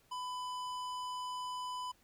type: tone with hard clipping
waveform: triangle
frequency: 1000 Hz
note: B5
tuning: 21 cents sharp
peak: -40 dBFS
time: 0.11-1.92 s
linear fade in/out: 10 ms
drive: 18 dB
effects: pink hiss -69 dBFS RMS until 2.03 s